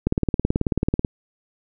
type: click train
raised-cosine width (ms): 3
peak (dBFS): -6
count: 19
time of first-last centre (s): 0.07-1.048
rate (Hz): 18.4
effects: none